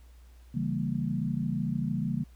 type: chord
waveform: sine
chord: C# diminished seventh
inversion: none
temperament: equal with one note detuned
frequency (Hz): 138.59 / 164.81 / 196 / 229.6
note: C#3 / E3 / G3 / Bb3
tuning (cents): 0 / 0 / 0 / -26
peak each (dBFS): -33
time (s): 0.54-2.24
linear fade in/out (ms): 10
effects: added 60 Hz sine -50 dBFS peak until 2.35 s + pink hiss -65 dBFS RMS until 2.35 s

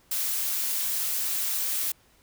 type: noise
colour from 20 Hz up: blue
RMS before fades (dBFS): -28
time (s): 0.11-1.92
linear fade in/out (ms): 5
effects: pink hiss -61 dBFS RMS until 2.22 s

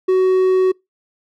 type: tone with hard clipping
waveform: triangle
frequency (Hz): 373.6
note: F#4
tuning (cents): +17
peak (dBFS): -12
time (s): 0.08-0.72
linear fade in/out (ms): 10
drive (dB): 6
effects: noise-tail reverb RT60 0.2 s tail -26 dB re dry

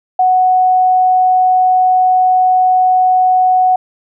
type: tone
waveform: sine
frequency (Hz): 740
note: F#5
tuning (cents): 0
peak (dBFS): -7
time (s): 0.19-3.76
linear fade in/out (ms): 5
effects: none

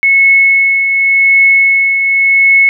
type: tone with tremolo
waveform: sine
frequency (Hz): 2194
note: C#7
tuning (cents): -18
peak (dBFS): -3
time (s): 0.03-2.69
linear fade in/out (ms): 0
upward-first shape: triangle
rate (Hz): 0.89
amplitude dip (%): 50
effects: none

